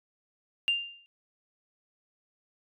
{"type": "tone with exponential decay", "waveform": "sine", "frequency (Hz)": 2794, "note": "F7", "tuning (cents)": 0, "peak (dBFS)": -20, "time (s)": [0.68, 1.06], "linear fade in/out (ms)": 0, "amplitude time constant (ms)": 82, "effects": ["tanh soft clip ceiling -17 dBFS"]}